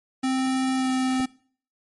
square tone with pitch glide, 261.6 to 259.2 Hz, C4 to C4, 0 to -16 cents, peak -22 dBFS, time 0.23-1.26 s, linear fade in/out 10 ms, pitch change -16 cents, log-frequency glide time 0.76-0.9 s
clicks, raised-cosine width 2 ms, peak -24 dBFS, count 2, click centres 1.198 / 1.207 s
effects noise-tail reverb RT60 0.5 s tail -22 dB re dry + MP3 48 kbps

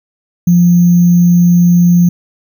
sine tone with sample-and-hold, 174.61 Hz, F3, in tune, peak -4 dBFS, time 0.47-2.09 s, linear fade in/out 5 ms, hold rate 6300 Hz, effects none

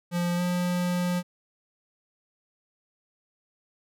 square tone with pitch glide, 174.61 to 177.87 Hz, F3 to F3, 0 to +32 cents, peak -25 dBFS, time 0.11-1.23 s, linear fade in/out 50 ms, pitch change +32 cents, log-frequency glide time 0.36-0.41 s, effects none

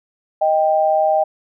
sine tone pair together, 625 / 787 Hz, D#5 / G5, +8 / +7 cents, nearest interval major third, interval 399 cents, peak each -15 / -16 dBFS, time 0.41-1.24 s, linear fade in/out 10 ms, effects none

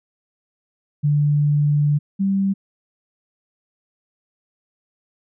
sine tone pair in turn, 146.83 / 195.2 Hz, D3 / G3, 0 / -7 cents, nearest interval perfect fourth, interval 493 cents, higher second, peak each -14 / -16 dBFS, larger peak first, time 1.03-1.99 / 2.19-2.54 s, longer first, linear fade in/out 20 ms, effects none

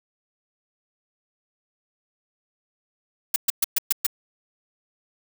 blue noise bursts, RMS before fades -19 dBFS, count 6, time 3.34-4.066 s, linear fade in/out 5 ms, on 21 ms, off 120 ms, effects none

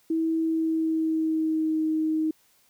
sine tone with pitch glide, 324.1 to 314.3 Hz, E4 to D#4, -29 to +18 cents, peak -22 dBFS, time 0.1-2.31 s, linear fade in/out 5 ms, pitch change -53 cents, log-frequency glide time 0.39-1.82 s, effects white hiss -63 dBFS RMS until 2.69 s

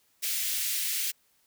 white high-pass noise, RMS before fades -30 dBFS, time 0.22-1.12 s, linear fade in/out 20 ms, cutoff 2000 Hz, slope 24 dB/octave, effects white hiss -68 dBFS RMS until 1.46 s

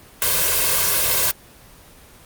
white noise with comb filter, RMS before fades -18 dBFS, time 0.22-1.31 s, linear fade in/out 0 ms, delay 1.9 ms, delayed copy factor +1, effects pink hiss -46 dBFS RMS until 2.25 s + Opus 24 kbps

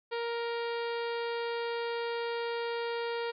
harmonic tone, 468 Hz, A#4, 7 cents sharp, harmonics 1 / 2 / 3 / 4 / 5 / 6 / 7 / 8 / 9 / 10, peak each -33 / -39 / -43 / -45 / -47 / -49 / -50 / -51 / -52 / -53 dBFS, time 0.11-3.32 s, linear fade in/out 20 ms, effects none

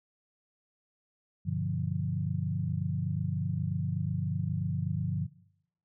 sine chord, G dominant seventh, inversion none, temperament equal, 98 / 123.47 / 146.83 / 174.61 Hz, G2 / B2 / D3 / F3, 0 / 0 / 0 / 0 cents, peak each -34 / -37 / -33 / -34 dBFS, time 1.45-5.27 s, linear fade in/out 20 ms, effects noise-tail reverb RT60 0.8 s tail -21 dB re dry

